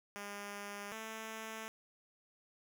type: tone pair in turn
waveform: 5% pulse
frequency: 203.1 / 221.2 Hz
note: G#3 / A3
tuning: -38 / +9 cents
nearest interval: minor second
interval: 147 cents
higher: second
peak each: -32 / -32 dBFS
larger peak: neither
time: 0.16-0.92 / 0.92-1.68 s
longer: neither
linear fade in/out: 0 ms
effects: none